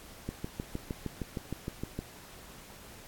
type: click train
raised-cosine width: 3 ms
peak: -21 dBFS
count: 12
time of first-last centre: 0.29-1.99 s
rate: 6.47 Hz
effects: pink hiss -51 dBFS RMS until 3.07 s + AAC 64 kbps